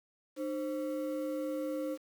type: ring-modulated tone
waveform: triangle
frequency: 415.3 Hz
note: G#4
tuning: in tune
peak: -28 dBFS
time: 0.36-1.98 s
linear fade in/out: 50 ms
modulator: 112 Hz
effects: 9-bit